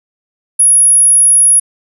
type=tone; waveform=sine; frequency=10460 Hz; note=E9; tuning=15 cents flat; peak=-4 dBFS; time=0.59-1.6 s; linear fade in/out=10 ms; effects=none